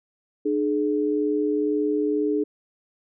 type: tone pair together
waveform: sine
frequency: 300.6 / 422.6 Hz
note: D4 / G#4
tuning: +40 / +30 cents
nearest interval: tritone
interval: 590 cents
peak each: -23 dBFS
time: 0.45-2.44 s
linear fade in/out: 10 ms
effects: none